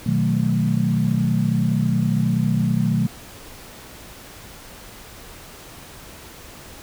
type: chord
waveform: sine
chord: B dominant seventh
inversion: none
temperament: equal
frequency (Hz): 123.47 / 155.56 / 185 / 220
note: B2 / D#3 / F#3 / A3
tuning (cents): 0 / 0 / 0 / 0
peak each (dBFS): -22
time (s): 0.06-3.07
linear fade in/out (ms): 5
effects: tanh soft clip ceiling -6 dBFS + pink hiss -41 dBFS RMS until 6.82 s